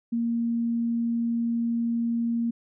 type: tone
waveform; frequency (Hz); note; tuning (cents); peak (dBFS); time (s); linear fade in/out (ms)
sine; 233.1; A#3; 0; -23; 0.12-2.51; 10
effects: none